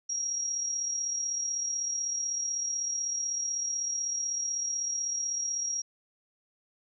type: tone with amplitude modulation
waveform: sine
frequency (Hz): 5650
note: F8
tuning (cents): +19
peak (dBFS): -27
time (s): 0.09-5.82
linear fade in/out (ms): 10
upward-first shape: sine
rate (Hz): 36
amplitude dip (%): 45
effects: none